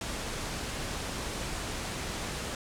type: low-pass noise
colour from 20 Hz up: pink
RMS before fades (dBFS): -36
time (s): 0.01-2.55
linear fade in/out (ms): 2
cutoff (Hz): 9700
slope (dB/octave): 24
effects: none